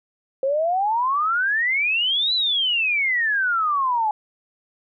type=exponential two-way sweep; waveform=sine; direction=up then down; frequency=523.3 to 4059 to 833 Hz; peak=-18 dBFS; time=0.43-4.11 s; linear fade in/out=2 ms; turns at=2.34 s; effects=none